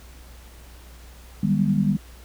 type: tone cluster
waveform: sine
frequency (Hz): 152.3 / 189 / 199.8 / 242.3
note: D#3 / F#3 / G3 / B3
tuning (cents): -37 / +37 / +33 / -33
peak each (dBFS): -24 / -26 / -20 / -28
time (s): 1.43-1.97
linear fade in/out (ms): 5
effects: added 60 Hz sine -43 dBFS peak until 2.24 s + pink hiss -50 dBFS RMS until 2.24 s